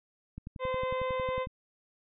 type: click train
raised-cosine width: 5 ms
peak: -28 dBFS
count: 13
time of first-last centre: 0.38-1.471 s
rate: 11 Hz
type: harmonic tone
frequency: 515 Hz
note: C5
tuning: 28 cents flat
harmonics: 1 / 2 / 3 / 4 / 5 / 6 / 7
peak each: -31 / -35 / -50 / -42 / -50 / -53 / -51 dBFS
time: 0.59-1.47 s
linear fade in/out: 50 ms
effects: none